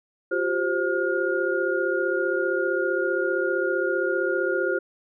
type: tone cluster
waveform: sine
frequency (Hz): 352 / 387.3 / 526 / 1425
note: F4 / G4 / C5 / F6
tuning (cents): +14 / -21 / +9 / +34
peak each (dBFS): -27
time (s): 0.31-4.79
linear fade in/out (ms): 10
effects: none